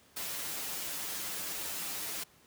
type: noise with comb filter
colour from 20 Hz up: white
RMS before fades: -38 dBFS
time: 0.16-2.24 s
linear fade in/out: 10 ms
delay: 8.2 ms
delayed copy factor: -0.85
effects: pink hiss -62 dBFS RMS until 2.46 s + high-pass 80 Hz 12 dB/octave